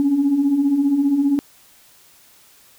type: beating tone pair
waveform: sine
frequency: 268.3 / 283.3 Hz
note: C4 / C#4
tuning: +44 / +38 cents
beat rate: 15 Hz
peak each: -22 / -14 dBFS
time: 0-1.39 s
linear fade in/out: 0 ms
effects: tanh soft clip ceiling -9 dBFS + white hiss -51 dBFS RMS until 2.78 s